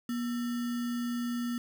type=tone with sample-and-hold; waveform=sine; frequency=240 Hz; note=B3; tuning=49 cents flat; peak=-30 dBFS; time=0.09-1.58 s; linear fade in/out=2 ms; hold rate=1575 Hz; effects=none